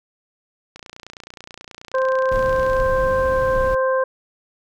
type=click train; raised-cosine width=0.2 ms; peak=-20 dBFS; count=61; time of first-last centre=0.76-2.801 s; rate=29.4 Hz
type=harmonic tone; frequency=523.3 Hz; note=C5; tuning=in tune; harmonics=1 / 2 / 3; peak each=-17 / -23 / -27 dBFS; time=1.94-4.04 s; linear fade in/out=5 ms
type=noise; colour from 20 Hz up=brown; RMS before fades=-27 dBFS; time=2.31-3.75 s; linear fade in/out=5 ms
effects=none